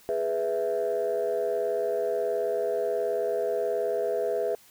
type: chord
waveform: sine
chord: E major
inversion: first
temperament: equal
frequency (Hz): 415.3 / 493.9 / 659.3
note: G#4 / B4 / E5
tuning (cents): 0 / 0 / 0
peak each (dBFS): -28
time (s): 0.09-4.55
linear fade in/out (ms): 0
effects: tanh soft clip ceiling -19 dBFS + white hiss -56 dBFS RMS until 4.7 s